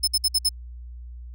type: tone bursts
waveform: sawtooth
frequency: 5210 Hz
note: E8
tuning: 21 cents flat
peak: -15 dBFS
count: 5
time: 0.03-0.492 s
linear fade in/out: 10 ms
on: 46 ms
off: 58 ms
effects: added 60 Hz sine -36 dBFS peak until 1.34 s